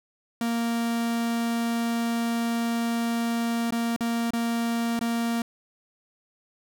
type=tone with dropouts; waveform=45% pulse; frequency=232.6 Hz; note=A#3; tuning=4 cents flat; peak=-24 dBFS; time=0.41-5.42 s; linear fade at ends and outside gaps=2 ms; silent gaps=3.707-3.723 / 3.963-4.007 / 4.306-4.334 / 4.992-5.011 s; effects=none